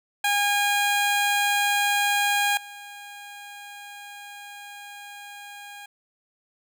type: tone with level steps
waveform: 15% pulse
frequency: 815 Hz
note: G#5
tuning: 33 cents flat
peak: -14 / -33 dBFS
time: 0.24-5.86 s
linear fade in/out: 5 ms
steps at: 2.57 s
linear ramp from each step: 2 ms
effects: none